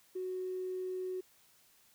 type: tone with tanh clipping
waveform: triangle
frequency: 370 Hz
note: F#4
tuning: in tune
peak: -35 dBFS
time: 0.15-1.21 s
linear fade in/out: 10 ms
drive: 2 dB
effects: white hiss -66 dBFS RMS until 1.94 s